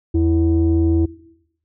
sine tone pair together, 82.41 / 329.4 Hz, E2 / E4, 0 / -1 cents, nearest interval 2 octaves, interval 2399 cents, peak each -15 dBFS, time 0.14-1.06 s, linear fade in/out 10 ms, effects noise-tail reverb RT60 0.8 s tail -19 dB re dry + tanh soft clip ceiling -8 dBFS

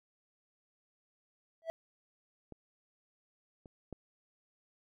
triangle tone with exponential growth, 655 Hz, E5, 11 cents flat, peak -28 dBFS, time 1.62-1.7 s, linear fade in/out 0 ms, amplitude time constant 17 ms
clicks, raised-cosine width 2 ms, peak -34 / -39 / -29 dBFS, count 3, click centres 2.523 / 3.658 / 3.927 s
effects none

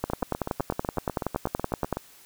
two click trains, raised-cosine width 1 ms, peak -15 / -11 dBFS, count 16 / 21, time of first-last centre 0.1-1.97 / 0.04-1.927 s, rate 8.02 / 10.6 Hz, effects white hiss -53 dBFS RMS until 2.25 s

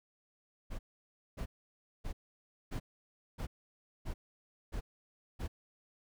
brown noise bursts, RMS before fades -38 dBFS, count 8, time 0.7-5.48 s, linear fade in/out 20 ms, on 90 ms, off 580 ms, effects none

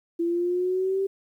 sine exponential sweep, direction up, 336 to 392.3 Hz, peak -22 dBFS, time 0.19-1.07 s, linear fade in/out 10 ms, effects 10-bit

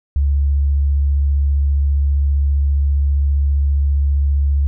sine tone with vibrato, 70.5 Hz, C#2, 30 cents sharp, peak -12 dBFS, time 0.16-4.67 s, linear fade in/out 0 ms, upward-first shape square, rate 15 Hz, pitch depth 12 cents each way, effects none

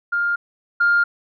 sine tone pair in turn, 1405 / 1405 Hz, F6 / F6, +10 / +10 cents, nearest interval unison, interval 0 cents, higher neither, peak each -17 / -12 dBFS, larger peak second, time 0.12-0.36 / 0.8-1.04 s, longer neither, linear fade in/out 10 ms, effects tanh soft clip ceiling -9 dBFS

